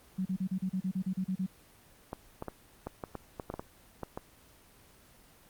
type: tone bursts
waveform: sine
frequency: 187.2 Hz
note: F#3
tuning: 20 cents sharp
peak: -29 dBFS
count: 12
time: 0.18-1.465 s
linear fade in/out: 10 ms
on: 75 ms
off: 35 ms
type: clicks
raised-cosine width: 1 ms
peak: -22 dBFS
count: 12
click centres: 2.131 / 2.424 / 2.483 / 2.87 / 3.038 / 3.153 / 3.398 / 3.501 / 3.54 / 3.595 / 4.033 / 4.175 s
effects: pink hiss -59 dBFS RMS until 5.49 s + Opus 24 kbps